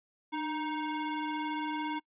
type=ring-modulated tone; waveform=45% pulse; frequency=622.3 Hz; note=D#5; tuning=in tune; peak=-29 dBFS; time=0.32-2 s; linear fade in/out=20 ms; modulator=320 Hz; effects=noise-tail reverb RT60 0.1 s tail -26 dB re dry + resampled to 8000 Hz